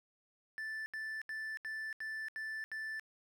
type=tone bursts; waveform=triangle; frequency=1760 Hz; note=A6; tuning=in tune; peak=-37 dBFS; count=7; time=0.58-2.996 s; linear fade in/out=0 ms; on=280 ms; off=76 ms; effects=none